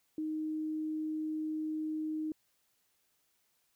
sine tone, 311.1 Hz, D#4, in tune, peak -33 dBFS, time 0.18-2.32 s, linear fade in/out 2 ms, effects white hiss -75 dBFS RMS until 3.75 s

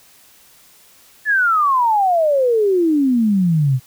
sine exponential sweep, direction down, 1760 to 123.8 Hz, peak -12 dBFS, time 1.25-3.8 s, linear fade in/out 50 ms, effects white hiss -49 dBFS RMS until 3.86 s

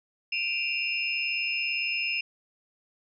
sine tone cluster, 2397 / 2535 / 2768 / 5180 Hz, D7 / D#7 / F7 / E8, +35 / +32 / -16 / -31 cents, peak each -33 / -34 / -29 / -36 dBFS, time 0.32-2.21 s, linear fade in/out 5 ms, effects none

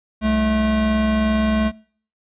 square tone pair together, 64.6 / 216.5 Hz, C2 / A3, -21 / -28 cents, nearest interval octave + major sixth, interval 2093 cents, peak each -25 / -17 dBFS, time 0.21-1.72 s, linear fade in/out 50 ms, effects noise-tail reverb RT60 0.5 s tail -24 dB re dry + resampled to 8000 Hz

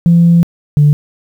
sine tone pair in turn, 170 / 147.2 Hz, F3 / D3, -46 / +4 cents, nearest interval major second, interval 250 cents, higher first, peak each -3 dBFS, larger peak neither, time 0.06-0.43 / 0.77-0.93 s, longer first, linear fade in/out 0 ms, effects tanh soft clip ceiling 0 dBFS + 7-bit

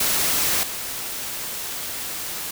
white noise with level steps, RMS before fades -21 / -30 dBFS, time 0-2.51 s, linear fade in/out 5 ms, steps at 0.63 s, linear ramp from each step 2 ms, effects none

